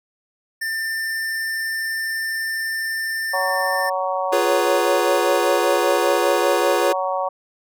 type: tone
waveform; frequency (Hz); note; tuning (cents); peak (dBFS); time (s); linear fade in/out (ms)
square; 1792; A6; +31; -23; 0.61-3.9; 10
type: harmonic tone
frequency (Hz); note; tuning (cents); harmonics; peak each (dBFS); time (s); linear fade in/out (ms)
186.5; F#3; +14; 3 / 4 / 5 / 6; -24 / -25 / -26 / -27; 3.33-7.29; 10
type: chord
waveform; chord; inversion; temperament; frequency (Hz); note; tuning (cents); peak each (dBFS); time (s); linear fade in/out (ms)
square; C# dominant seventh; first; equal; 349.2 / 415.3 / 493.9 / 554.4; E#4 / G#4 / B4 / C#5; 0 / 0 / 0 / 0; -24; 4.32-6.93; 10
effects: none